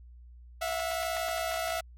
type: tone pair together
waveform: sawtooth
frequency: 660 / 721.1 Hz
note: E5 / F#5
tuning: +2 / -45 cents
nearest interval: major second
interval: 153 cents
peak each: -28 / -31 dBFS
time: 0.61-1.81 s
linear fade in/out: 10 ms
effects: added 60 Hz sine -48 dBFS peak until 1.97 s + AAC 64 kbps